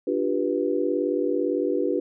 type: chord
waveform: sine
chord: G dominant seventh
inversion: second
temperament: just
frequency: 294 / 352.8 / 392 / 490 Hz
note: D4 / F4 / G4 / B4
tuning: +2 / +18 / 0 / -14 cents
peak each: -27 dBFS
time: 0.07-2 s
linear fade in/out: 5 ms
effects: none